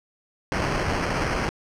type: noise with sample-and-hold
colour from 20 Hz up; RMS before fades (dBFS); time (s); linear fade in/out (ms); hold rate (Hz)
pink; -25; 0.52-1.49; 0; 3675
effects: low-pass 6000 Hz 12 dB/octave